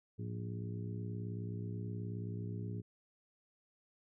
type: harmonic tone with a mistuned harmonic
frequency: 58.8 Hz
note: A#1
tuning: 16 cents sharp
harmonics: 2 / 3 / 4 / 5 / 6 / 7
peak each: -40 / -45 / -50 / -53 / -54 / -52 dBFS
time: 0.18-2.82 s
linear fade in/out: 20 ms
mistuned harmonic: 2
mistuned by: -140 cents
effects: none